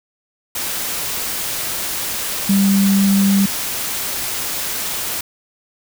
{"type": "tone in noise", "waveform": "sine", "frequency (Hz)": 197.1, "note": "G3", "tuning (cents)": 10, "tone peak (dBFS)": -11, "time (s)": [2.49, 3.46], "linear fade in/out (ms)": 5, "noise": "white", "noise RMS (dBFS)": -23, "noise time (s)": [0.55, 5.21], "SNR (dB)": 9, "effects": []}